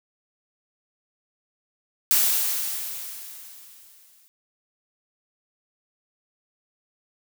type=noise with exponential decay; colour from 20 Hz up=blue; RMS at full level=-18 dBFS; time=2.11-4.28 s; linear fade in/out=0 ms; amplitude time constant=470 ms; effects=none